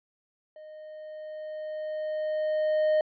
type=tone with level ramp; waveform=triangle; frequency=617 Hz; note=D#5; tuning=15 cents flat; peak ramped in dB=-42 to -18 dBFS; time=0.56-3.01 s; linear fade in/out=2 ms; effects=resampled to 11025 Hz